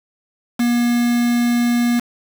triangle tone with quantisation, 239.3 Hz, A#3, 46 cents sharp, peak -12 dBFS, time 0.59-2 s, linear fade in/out 10 ms, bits 4, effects none

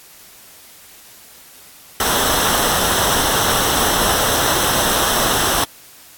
pink noise with comb filter, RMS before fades -17 dBFS, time 2-5.64 s, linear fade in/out 2 ms, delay 0.43 ms, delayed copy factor -0.65, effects white hiss -43 dBFS RMS until 6.17 s + AAC 64 kbps

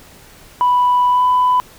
sine tone with pitch glide, 987.8 to 998.7 Hz, B5 to B5, 0 to +19 cents, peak -9 dBFS, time 0.61-1.6 s, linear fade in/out 0 ms, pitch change +19 cents, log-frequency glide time 1.09-1.24 s, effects tanh soft clip ceiling -7 dBFS + pink hiss -43 dBFS RMS until 1.78 s

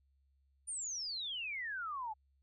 sine exponential sweep, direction down, 9400 to 830.6 Hz, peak -38 dBFS, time 0.67-2.14 s, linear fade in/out 20 ms, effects added 68 Hz sine -70 dBFS peak until 2.42 s

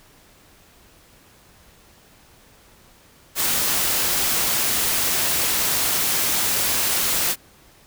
white noise, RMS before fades -21 dBFS, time 3.35-7.36 s, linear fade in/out 50 ms, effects pink hiss -52 dBFS RMS until 7.86 s

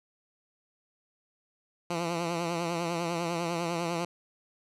10% pulse tone with vibrato, 170 Hz, F3, 46 cents flat, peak -21 dBFS, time 1.9-4.05 s, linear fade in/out 5 ms, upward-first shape triangle, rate 10 Hz, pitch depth 70 cents each way, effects low-pass 9000 Hz 12 dB/octave

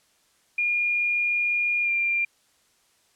sine tone with pitch glide, 2422 to 2385 Hz, D#7 to D7, -47 to +26 cents, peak -21 dBFS, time 0.58-2.25 s, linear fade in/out 5 ms, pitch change -27 cents, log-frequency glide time 1.83-1.9 s, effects white hiss -64 dBFS RMS until 3.15 s + low-pass 10000 Hz 12 dB/octave

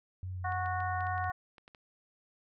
sine tone with vibrato, 91.7 Hz, F#2, 15 cents flat, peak -36 dBFS, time 0.23-1.3 s, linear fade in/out 0 ms, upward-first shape sine, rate 3.7 Hz, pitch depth 17 cents each way
harmonic tone, 367.4 Hz, F#4, 12 cents flat, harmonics 2 / 3 / 4 / 5, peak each -34 / -38 / -40 / -42 dBFS, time 0.44-1.32 s, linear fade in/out 10 ms
clicks, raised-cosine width 0.3 ms, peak -37 dBFS, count 10, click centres 0.522 / 0.66 / 0.804 / 1.007 / 1.069 / 1.18 / 1.242 / 1.582 / 1.679 / 1.748 s
effects none

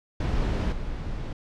brown noise with level steps, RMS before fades -24 / -32 dBFS, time 0.2-1.33 s, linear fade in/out 5 ms, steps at 0.72 s, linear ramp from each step 5 ms, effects low-pass 5000 Hz 12 dB/octave

